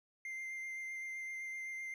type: tone with vibrato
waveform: triangle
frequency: 2093 Hz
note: C7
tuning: in tune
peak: -39 dBFS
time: 0.25-1.94 s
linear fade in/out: 2 ms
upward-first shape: sine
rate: 7.8 Hz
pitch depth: 12 cents each way
effects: none